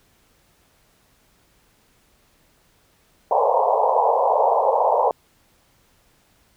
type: band-pass noise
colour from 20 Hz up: white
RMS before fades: -18 dBFS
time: 3.31-5.11 s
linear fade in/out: 2 ms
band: 450 to 1000 Hz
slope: 96 dB/octave
effects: pink hiss -60 dBFS RMS until 6.56 s